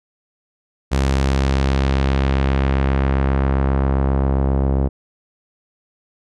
sawtooth tone with low-pass filter sweep, 67.5 Hz, C#2, 45 cents flat, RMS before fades -17 dBFS, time 0.91-4.89 s, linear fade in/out 20 ms, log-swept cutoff 8000 to 630 Hz, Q 0.91, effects none

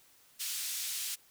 white band-pass noise, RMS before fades -37 dBFS, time 0.39-1.16 s, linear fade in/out 20 ms, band 2700 to 12000 Hz, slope 12 dB/octave, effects white hiss -63 dBFS RMS until 1.3 s

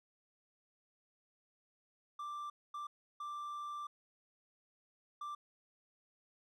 triangle tone bursts at uneven times, 1178 Hz, D6, 5 cents sharp, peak -39 dBFS, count 4, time 2.19-2.5 / 2.74-2.87 / 3.2-3.87 / 5.21-5.35 s, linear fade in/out 5 ms, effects none

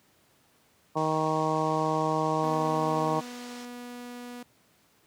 harmonic tone, 156.9 Hz, D#3, 15 cents sharp, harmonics 1 / 2 / 3 / 4 / 5 / 6 / 7, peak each -32 / -32 / -32 / -32 / -32 / -32 / -32 dBFS, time 0.95-3.21 s, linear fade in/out 20 ms
white band-pass noise, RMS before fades -49 dBFS, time 0.97-3.65 s, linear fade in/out 0 ms, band 300 to 6800 Hz, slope 24 dB/octave
sawtooth tone with pitch glide, 246.9 to 243.8 Hz, B3 to B3, 0 to -22 cents, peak -35 dBFS, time 2.43-4.43 s, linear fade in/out 5 ms, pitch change -22 cents, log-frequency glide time 2.59-3.58 s
effects pink hiss -64 dBFS RMS until 5.06 s + high-pass 100 Hz 12 dB/octave

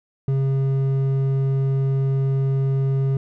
sine tone with hard clipping, 135.4 Hz, C#3, 40 cents flat, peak -19 dBFS, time 0.28-3.17 s, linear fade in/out 2 ms, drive 6 dB, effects none

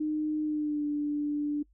sine tone with pitch glide, 305.8 to 294 Hz, D#4 to D4, -30 to +2 cents, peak -27 dBFS, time 0-1.63 s, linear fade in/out 10 ms, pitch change -68 cents, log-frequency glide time 0.43-0.86 s, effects noise-tail reverb RT60 0.1 s tail -24 dB re dry + added 50 Hz sine -61 dBFS peak until 1.73 s

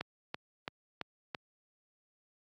click train, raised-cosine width 0.3 ms, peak -20 dBFS, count 5, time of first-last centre 0.01-1.348 s, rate 2.99 Hz, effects high-pass 100 Hz 12 dB/octave + AAC 64 kbps

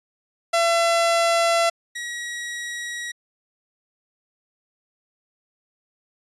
sawtooth tone pair in turn, 675 / 1909.2 Hz, E5 / A#6, +41 / +41 cents, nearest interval octave + tritone, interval 1800 cents, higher second, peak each -13 / -25 dBFS, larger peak first, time 0.53-1.7 / 1.95-3.12 s, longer neither, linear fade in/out 10 ms, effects resampled to 24000 Hz

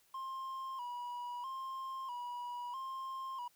triangle tone with vibrato, 1014 Hz, B5, 45 cents sharp, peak -38 dBFS, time 0.14-3.48 s, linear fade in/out 5 ms, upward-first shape square, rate 0.77 Hz, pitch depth 75 cents each way, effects white hiss -70 dBFS RMS until 3.55 s

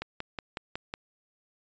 click train, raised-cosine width 0.3 ms, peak -18 dBFS, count 6, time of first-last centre 0.02-0.939 s, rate 5.44 Hz, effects resampled to 16000 Hz

